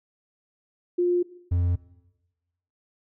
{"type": "tone pair in turn", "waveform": ["sine", "triangle"], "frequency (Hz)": [353.5, 87.79], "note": ["F4", "F2"], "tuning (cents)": [21, 10], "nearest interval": "2 octaves", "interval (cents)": 2411, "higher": "first", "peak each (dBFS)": [-19, -18], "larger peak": "second", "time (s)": [[0.98, 1.23], [1.51, 1.76]], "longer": "neither", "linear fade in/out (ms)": 10, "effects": ["noise-tail reverb RT60 1.0 s tail -18 dB re dry"]}